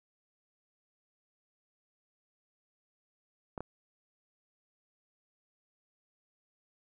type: clicks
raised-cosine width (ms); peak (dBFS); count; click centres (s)
1; -24; 2; 3.578 / 3.606
effects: none